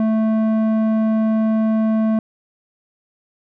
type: tone with low-pass filter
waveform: square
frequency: 219.9 Hz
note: A3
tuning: 1 cent flat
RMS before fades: -17 dBFS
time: 0-2.19 s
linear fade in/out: 2 ms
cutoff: 820 Hz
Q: 0.69
effects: none